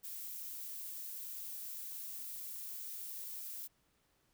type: noise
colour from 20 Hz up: violet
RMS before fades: -45 dBFS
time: 0.03-3.68 s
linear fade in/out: 20 ms
effects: pink hiss -75 dBFS RMS until 4.33 s